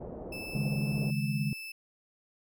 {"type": "low-pass noise", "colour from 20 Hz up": "white", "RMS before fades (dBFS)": -42, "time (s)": [0, 1.11], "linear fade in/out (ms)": 10, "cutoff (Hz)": 600, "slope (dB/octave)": 24}
{"type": "tone", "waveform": "35% pulse", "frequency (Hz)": 2631, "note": "E7", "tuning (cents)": -4, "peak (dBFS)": -38, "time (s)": [0.32, 1.72], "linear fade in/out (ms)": 5}
{"type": "chord", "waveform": "sine", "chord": "C# suspended second", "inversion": "none", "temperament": "just", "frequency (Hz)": [138.59, 155.92, 207.9], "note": ["C#3", "D#3", "G#3"], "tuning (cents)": [0, 4, 2], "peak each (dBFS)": [-31, -34, -33], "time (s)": [0.55, 1.53], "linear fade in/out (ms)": 2}
{"effects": []}